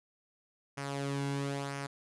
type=tone with flanger; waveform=sawtooth; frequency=139.8 Hz; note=C#3; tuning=15 cents sharp; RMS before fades=-36 dBFS; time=0.77-1.87 s; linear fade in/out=10 ms; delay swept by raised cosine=0.25 to 1.65 ms; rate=1 Hz; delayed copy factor=-0.55; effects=resampled to 24000 Hz